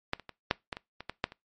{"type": "clicks", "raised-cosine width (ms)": 0.3, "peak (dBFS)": [-12, -29, -25, -8, -17, -23, -24, -18, -10, -29], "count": 10, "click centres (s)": [0.134, 0.197, 0.293, 0.511, 0.728, 0.769, 1.006, 1.096, 1.241, 1.321], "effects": ["noise-tail reverb RT60 0.2 s tail -22 dB re dry", "MP3 48 kbps"]}